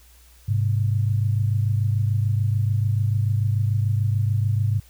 sine tone pair together, 103.3 / 130.15 Hz, G#2 / C3, -9 / -9 cents, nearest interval major third, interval 400 cents, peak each -19 / -25 dBFS, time 0.48-4.8 s, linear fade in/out 10 ms, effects added 60 Hz sine -50 dBFS peak until 4.89 s + white hiss -55 dBFS RMS until 4.89 s

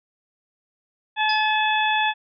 harmonic tone, 860 Hz, A5, 40 cents flat, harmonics 1 / 2 / 3 / 4, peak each -21 / -24 / -26 / -27 dBFS, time 1.16-2.14 s, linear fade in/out 50 ms
sine tone with exponential decay, 4978 Hz, D#8, in tune, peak -24 dBFS, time 1.29-1.58 s, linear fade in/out 5 ms, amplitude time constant 62 ms
effects none

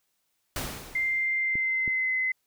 pink noise with exponential decay, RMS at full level -30 dBFS, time 0.56-1.44 s, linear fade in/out 1 ms, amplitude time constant 190 ms
sine tone with pitch glide, 2093 to 2043 Hz, C7 to C7, 0 to -42 cents, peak -24 dBFS, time 0.95-2.32 s, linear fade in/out 5 ms, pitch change -42 cents, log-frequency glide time 1.38-2.12 s
clicks, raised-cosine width 3 ms, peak -25 dBFS, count 2, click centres 1.555 / 1.878 s
effects white hiss -75 dBFS RMS until 2.46 s

